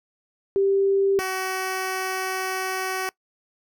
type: tone pair in turn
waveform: sine / 10% pulse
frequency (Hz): 392.7 / 376.5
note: G4 / F#4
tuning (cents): +3 / +30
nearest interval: minor second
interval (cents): 73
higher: first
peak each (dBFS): -17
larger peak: neither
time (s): 0.56-1.19 / 1.19-3.09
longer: second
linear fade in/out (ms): 0
effects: noise-tail reverb RT60 0.1 s tail -22 dB re dry